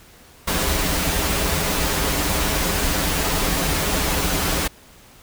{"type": "noise with comb filter", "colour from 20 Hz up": "pink", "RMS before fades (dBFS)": -21, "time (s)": [0.47, 4.68], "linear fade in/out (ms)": 10, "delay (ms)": 8.5, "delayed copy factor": -0.65, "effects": ["pink hiss -48 dBFS RMS until 5.22 s"]}